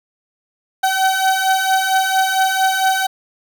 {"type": "beating tone pair", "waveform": "30% pulse", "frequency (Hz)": [760, 764.4], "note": ["F#5", "G5"], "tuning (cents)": [46, -44], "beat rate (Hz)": 4.4, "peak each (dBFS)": [-16, -13], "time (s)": [0.83, 3.07], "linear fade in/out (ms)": 10, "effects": []}